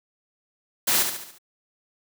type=noise with echo; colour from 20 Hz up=white; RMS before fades=-21 dBFS; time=0.87-1.03 s; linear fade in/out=10 ms; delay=71 ms; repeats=5; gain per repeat=-6 dB; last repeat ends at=1.385 s; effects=high-pass 150 Hz 12 dB/octave